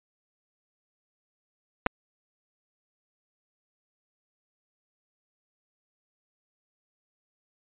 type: clicks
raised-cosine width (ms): 0.5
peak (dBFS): -9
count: 2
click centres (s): 1.863 / 1.867
effects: resampled to 8000 Hz